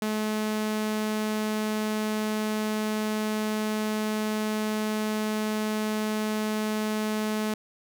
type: tone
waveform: sawtooth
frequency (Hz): 214.8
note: A3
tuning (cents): -41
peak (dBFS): -22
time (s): 0.02-7.54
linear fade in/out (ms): 2
effects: none